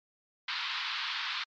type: band-pass noise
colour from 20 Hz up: white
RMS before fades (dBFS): -35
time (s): 0.48-1.44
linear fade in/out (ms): 5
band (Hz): 950 to 4400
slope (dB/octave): 48
effects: MP3 64 kbps